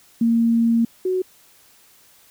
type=tone pair in turn; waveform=sine; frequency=230.9 / 370.7 Hz; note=A#3 / F#4; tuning=-16 / +3 cents; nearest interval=minor sixth; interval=819 cents; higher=second; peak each=-14 / -18 dBFS; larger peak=first; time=0.21-0.85 / 1.05-1.22 s; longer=first; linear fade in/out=5 ms; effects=white hiss -53 dBFS RMS until 2.3 s